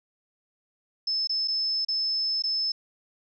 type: tone with dropouts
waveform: sine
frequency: 5240 Hz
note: E8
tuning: 11 cents flat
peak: -24 dBFS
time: 1.07-2.72 s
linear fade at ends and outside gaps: 5 ms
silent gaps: 1.273-1.294 / 1.476-1.481 / 1.849-1.884 / 2.423-2.437 s
effects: none